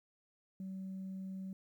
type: tone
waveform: sine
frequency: 190.2 Hz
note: F#3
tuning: 48 cents sharp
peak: -39 dBFS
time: 0.6-1.53 s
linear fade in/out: 2 ms
effects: tanh soft clip ceiling -38 dBFS + 12-bit